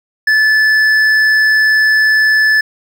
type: tone with hard clipping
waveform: triangle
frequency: 1739 Hz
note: A6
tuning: 21 cents flat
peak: -9 dBFS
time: 0.27-2.61 s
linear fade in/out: 5 ms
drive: 9 dB
effects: none